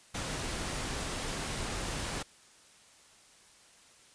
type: noise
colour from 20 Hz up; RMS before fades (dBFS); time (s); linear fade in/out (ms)
pink; -36; 0.14-2.23; 10
effects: white hiss -59 dBFS RMS until 4.14 s + resampled to 22050 Hz